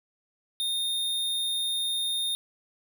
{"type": "tone", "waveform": "square", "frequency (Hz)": 3662, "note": "A#7", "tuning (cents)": -32, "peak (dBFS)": -27, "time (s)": [0.6, 2.35], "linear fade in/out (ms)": 0, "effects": []}